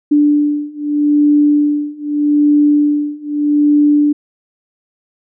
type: beating tone pair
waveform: sine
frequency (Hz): 293.7 / 294.51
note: D4 / D4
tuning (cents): 0 / +5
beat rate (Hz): 0.81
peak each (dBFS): -13 / -12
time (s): 0.11-4.13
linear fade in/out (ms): 10
effects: none